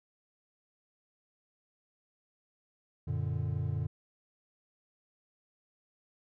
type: chord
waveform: triangle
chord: Gb augmented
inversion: none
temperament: equal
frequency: 92.5 / 116.54 / 146.83 Hz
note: Gb2 / Bb2 / D3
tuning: 0 / 0 / 0 cents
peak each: -33 dBFS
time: 3.07-3.87 s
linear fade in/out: 10 ms
effects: none

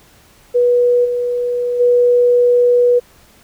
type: tone with level steps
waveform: sine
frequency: 487.4 Hz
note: B4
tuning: 23 cents flat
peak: -9 / -15 / -8 dBFS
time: 0.54-3 s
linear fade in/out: 20 ms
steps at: 1.04 / 1.79 s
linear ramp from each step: 20 ms
effects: pink hiss -48 dBFS RMS until 3.43 s

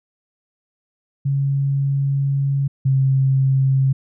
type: tone pair in turn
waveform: sine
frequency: 138.59 / 134.1 Hz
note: C#3 / C3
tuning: 0 / +43 cents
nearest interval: minor second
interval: 57 cents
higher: first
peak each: -16 / -13 dBFS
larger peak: second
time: 1.25-2.68 / 2.85-3.93 s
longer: first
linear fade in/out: 10 ms
effects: none

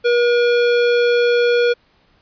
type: tone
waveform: square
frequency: 479.9 Hz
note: B4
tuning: 50 cents flat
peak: -13 dBFS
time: 0.04-1.74 s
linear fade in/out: 20 ms
effects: pink hiss -57 dBFS RMS until 2.21 s + resampled to 11025 Hz

